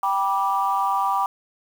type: chord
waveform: sine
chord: G major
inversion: none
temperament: equal with one note detuned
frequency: 784 / 975.3 / 1174.7 Hz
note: G5 / B5 / D6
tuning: 0 / -22 / 0 cents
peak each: -23 dBFS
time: 0.03-1.26 s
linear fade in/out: 2 ms
effects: tanh soft clip ceiling -10 dBFS + 7-bit